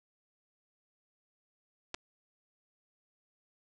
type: clicks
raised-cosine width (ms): 0.2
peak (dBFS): -21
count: 2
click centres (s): 1.943 / 1.946
effects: resampled to 22050 Hz